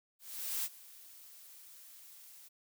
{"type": "noise with ADSR envelope", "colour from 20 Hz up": "blue", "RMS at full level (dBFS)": -35, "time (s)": [0.19, 2.49], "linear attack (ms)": 450, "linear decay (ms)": 45, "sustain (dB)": -20, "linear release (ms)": 19, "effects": []}